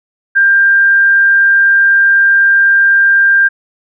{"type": "tone", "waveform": "sine", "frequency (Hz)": 1592, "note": "G6", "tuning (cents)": 26, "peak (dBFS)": -5, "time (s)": [0.35, 3.49], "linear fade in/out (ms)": 20, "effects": []}